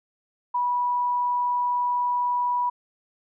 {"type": "tone", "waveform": "sine", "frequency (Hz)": 978, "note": "B5", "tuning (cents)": -17, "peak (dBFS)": -21, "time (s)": [0.54, 2.7], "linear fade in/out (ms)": 10, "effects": []}